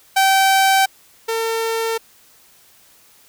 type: tone pair in turn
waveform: sawtooth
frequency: 773 / 452.5 Hz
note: G5 / A4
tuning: -24 / +48 cents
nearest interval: major sixth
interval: 928 cents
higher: first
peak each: -8 / -15 dBFS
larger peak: first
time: 0.16-0.86 / 1.28-1.98 s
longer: neither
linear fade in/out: 10 ms
effects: white hiss -51 dBFS RMS until 3.28 s